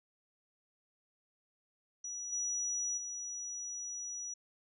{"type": "tone with level steps", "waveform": "sine", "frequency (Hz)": 5850, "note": "F#8", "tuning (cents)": -21, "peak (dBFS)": [-39, -33, -39], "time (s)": [2.04, 4.34], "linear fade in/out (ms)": 5, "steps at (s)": [2.32, 2.97], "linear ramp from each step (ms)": 10, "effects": []}